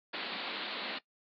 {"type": "band-pass noise", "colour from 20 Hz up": "white", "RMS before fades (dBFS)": -39, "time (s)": [0.13, 0.99], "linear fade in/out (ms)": 10, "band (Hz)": [180, 4400], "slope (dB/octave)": 96, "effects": ["noise-tail reverb RT60 0.1 s tail -21 dB re dry", "AAC 64 kbps"]}